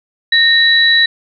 sine tone pair together, 1843 / 3927 Hz, A#6 / B7, -20 / -11 cents, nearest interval octave + minor second, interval 1309 cents, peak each -10 dBFS, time 0.32-1.06 s, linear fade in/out 5 ms, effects none

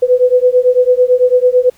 sine beating tone pair, 495.9 / 504.9 Hz, B4 / B4, +7 / +38 cents, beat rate 9 Hz, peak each -10 dBFS, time 0.02-1.7 s, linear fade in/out 10 ms, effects pink hiss -49 dBFS RMS until 1.77 s

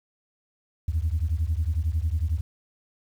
sine beating tone pair, 75.1 / 86.1 Hz, D2 / F2, +39 / -24 cents, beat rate 11 Hz, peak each -24 / -25 dBFS, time 0.88-2.41 s, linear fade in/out 5 ms, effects tanh soft clip ceiling -17 dBFS + 9-bit

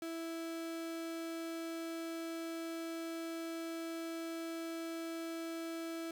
35% pulse tone, 329.6 Hz, E4, in tune, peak -38 dBFS, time 0.02-6.11 s, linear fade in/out 2 ms, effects 13-bit

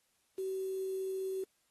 sine tone with quantisation, 380.8 Hz, F#4, 50 cents sharp, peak -34 dBFS, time 0.38-1.44 s, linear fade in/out 5 ms, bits 9, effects white hiss -75 dBFS RMS until 1.7 s + AAC 32 kbps

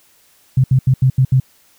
sine tone bursts at uneven times, 130.5 Hz, C3, 4 cents flat, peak -8 dBFS, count 6, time 0.57-0.64 / 0.71-0.79 / 0.87-0.94 / 1.02-1.1 / 1.18-1.25 / 1.32-1.4 s, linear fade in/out 5 ms, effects white hiss -53 dBFS RMS until 1.78 s

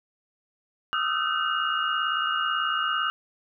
sine tone cluster, 1228 / 1286 / 1365 / 1532 / 2858 Hz, D#6 / E6 / F6 / G6 / F7, -23 / -43 / -40 / -40 / +39 cents, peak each -30 dBFS, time 0.93-3.1 s, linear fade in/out 0 ms, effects none

